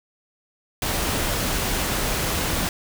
pink noise, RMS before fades -24 dBFS, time 0.82-2.69 s, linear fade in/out 2 ms, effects none

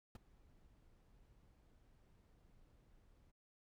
brown noise with ADSR envelope, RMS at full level -45 dBFS, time 0.15-3.32 s, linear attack 3 ms, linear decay 17 ms, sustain -23 dB, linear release 22 ms, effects none

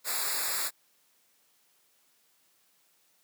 white noise with comb filter, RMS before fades -31 dBFS, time 0.04-0.71 s, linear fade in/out 50 ms, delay 0.33 ms, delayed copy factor -1, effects white hiss -68 dBFS RMS until 3.23 s + high-pass 150 Hz 12 dB/octave

